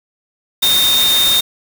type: tone in noise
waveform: sine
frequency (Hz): 3667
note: A#7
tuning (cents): -29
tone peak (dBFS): -11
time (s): 0.62-1.41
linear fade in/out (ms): 10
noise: white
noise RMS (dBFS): -18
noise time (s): 0.62-1.41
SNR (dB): +4
effects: none